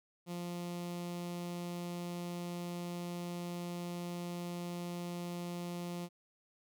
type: tone with notch filter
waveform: sawtooth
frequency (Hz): 174.61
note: F3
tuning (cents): 0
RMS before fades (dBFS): -41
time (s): 0.26-6.09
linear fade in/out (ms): 50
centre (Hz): 1600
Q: 1.7
effects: none